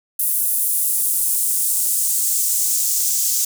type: noise with high-pass filter sweep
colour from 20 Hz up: white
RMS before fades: -19 dBFS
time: 0.19-3.45 s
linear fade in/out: 5 ms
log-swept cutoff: 11000 to 6400 Hz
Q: 1.8
effects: none